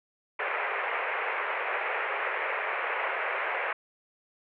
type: band-pass noise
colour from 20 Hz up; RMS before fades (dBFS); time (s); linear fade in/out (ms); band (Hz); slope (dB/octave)
white; -31; 0.39-3.73; 5; 420 to 2400; 48
effects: none